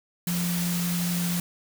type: tone in noise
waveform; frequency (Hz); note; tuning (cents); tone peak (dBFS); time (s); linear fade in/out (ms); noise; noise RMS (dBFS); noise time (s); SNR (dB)
sine; 174.61; F3; 0; -25; 0.27-1.4; 2; white; -32; 0.27-1.4; +4
effects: none